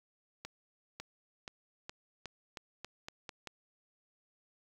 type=accelerating click train; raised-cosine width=0.2 ms; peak=-25 dBFS; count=10; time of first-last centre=0.45-3.473 s; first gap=550 ms; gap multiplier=0.87; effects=9-bit